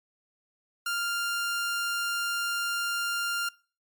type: tone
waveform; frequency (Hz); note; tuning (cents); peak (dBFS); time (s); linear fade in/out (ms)
sawtooth; 1396.9; F6; 0; -24; 0.86-3.49; 5
effects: noise-tail reverb RT60 0.4 s tail -23 dB re dry + MP3 96 kbps